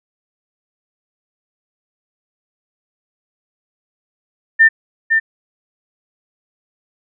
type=tone with echo; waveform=sine; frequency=1801 Hz; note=A6; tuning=40 cents sharp; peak=-5 dBFS; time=4.59-4.69 s; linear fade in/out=20 ms; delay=510 ms; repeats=1; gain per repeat=-5 dB; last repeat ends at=5.2 s; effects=none